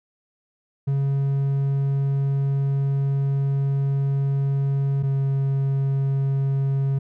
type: tone pair in turn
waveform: triangle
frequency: 138.2 / 136.77 Hz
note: C#3 / C#3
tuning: -5 / -23 cents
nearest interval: unison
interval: 18 cents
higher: first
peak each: -17 dBFS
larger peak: neither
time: 0.87-5.03 / 5.03-6.99 s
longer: first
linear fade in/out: 10 ms
effects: none